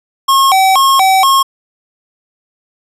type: tone with vibrato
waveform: square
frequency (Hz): 910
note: A#5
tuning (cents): -42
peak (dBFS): -7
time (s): 0.28-1.43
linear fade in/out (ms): 10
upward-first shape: square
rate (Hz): 2.1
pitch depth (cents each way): 300
effects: resampled to 32000 Hz